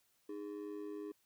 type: ring-modulated tone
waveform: triangle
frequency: 360 Hz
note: F#4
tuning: 47 cents flat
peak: -37 dBFS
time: 0.29-1.12 s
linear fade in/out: 5 ms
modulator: 50.9 Hz
effects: white hiss -75 dBFS RMS until 1.25 s